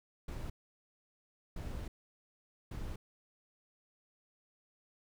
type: noise bursts at uneven times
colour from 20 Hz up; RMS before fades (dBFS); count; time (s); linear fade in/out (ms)
brown; -41; 3; 0.28-0.5 / 1.56-1.88 / 2.71-2.96; 5
effects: none